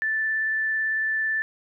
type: tone with vibrato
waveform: sine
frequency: 1760 Hz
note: A6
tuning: in tune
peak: -22 dBFS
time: 0.02-1.42 s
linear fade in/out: 0 ms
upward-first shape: sine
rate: 18 Hz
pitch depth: 8 cents each way
effects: none